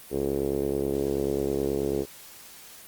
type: tone with low-pass filter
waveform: 5% pulse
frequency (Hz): 69.3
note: C#2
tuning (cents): 0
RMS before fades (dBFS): -27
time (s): 0.1-2.06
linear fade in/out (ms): 50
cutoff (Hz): 410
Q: 3.9
effects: white hiss -47 dBFS RMS until 2.87 s + Opus 32 kbps